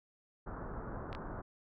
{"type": "low-pass noise", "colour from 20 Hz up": "pink", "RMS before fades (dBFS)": -43, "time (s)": [0.46, 1.42], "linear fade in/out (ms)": 10, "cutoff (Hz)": 1500, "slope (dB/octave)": 48}
{"type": "clicks", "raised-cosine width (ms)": 0.3, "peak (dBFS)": -28, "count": 2, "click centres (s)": [1.129, 1.15]}
{"effects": []}